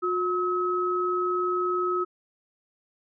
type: tone pair together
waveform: sine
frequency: 360 / 1282.9 Hz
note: F#4 / E6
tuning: -47 / -47 cents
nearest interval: octave + minor seventh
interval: 2200 cents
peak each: -26 dBFS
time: 0.02-2.05 s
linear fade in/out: 20 ms
effects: none